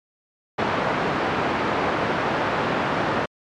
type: band-pass noise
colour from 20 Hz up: white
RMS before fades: -23 dBFS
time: 0.58-3.26 s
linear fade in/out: 10 ms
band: 110 to 1200 Hz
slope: 12 dB/octave
effects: low-pass 5000 Hz 12 dB/octave + MP3 96 kbps